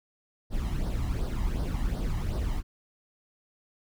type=noise with flanger; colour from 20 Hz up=brown; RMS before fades=-29 dBFS; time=0.5-2.63 s; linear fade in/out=50 ms; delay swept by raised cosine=0.2 to 1.03 ms; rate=2.7 Hz; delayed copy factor=+0.65; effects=none